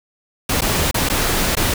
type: noise with dropouts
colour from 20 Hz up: pink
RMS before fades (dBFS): -18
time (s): 0.49-1.74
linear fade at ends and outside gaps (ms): 5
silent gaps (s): 0.609-0.618 / 0.912-0.943 / 1.089-1.098 / 1.553-1.568
effects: none